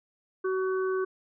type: harmonic tone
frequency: 376.8 Hz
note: F#4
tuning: 32 cents sharp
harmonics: 1 / 3 / 4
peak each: -26 / -36 / -38 dBFS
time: 0.44-1.05 s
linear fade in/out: 10 ms
effects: none